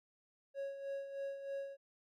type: tone with tremolo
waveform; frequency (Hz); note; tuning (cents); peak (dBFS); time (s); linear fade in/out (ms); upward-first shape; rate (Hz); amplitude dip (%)
triangle; 552; C#5; -7; -36; 0.54-1.77; 50; sine; 3.2; 60
effects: none